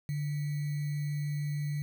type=tone with sample-and-hold; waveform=sine; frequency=146.83 Hz; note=D3; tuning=in tune; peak=-30 dBFS; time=0.09-1.82 s; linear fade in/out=0 ms; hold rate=2100 Hz; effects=none